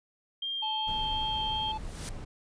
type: tone with vibrato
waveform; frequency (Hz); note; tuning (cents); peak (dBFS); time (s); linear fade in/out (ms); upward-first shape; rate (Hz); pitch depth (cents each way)
sine; 3187; G7; +28; -31; 0.42-1.72; 5; sine; 2.7; 8
type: harmonic tone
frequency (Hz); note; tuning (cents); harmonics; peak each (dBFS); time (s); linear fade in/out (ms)
870; A5; -20; 1 / 3 / 4 / 5; -32 / -51 / -54 / -55; 0.62-1.78; 10
type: noise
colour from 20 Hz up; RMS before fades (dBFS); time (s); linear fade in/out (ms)
brown; -39; 0.87-2.25; 10
type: noise with exponential growth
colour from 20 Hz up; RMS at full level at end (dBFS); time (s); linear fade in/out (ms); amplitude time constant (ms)
white; -37; 1.63-2.09; 0; 100
effects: resampled to 22050 Hz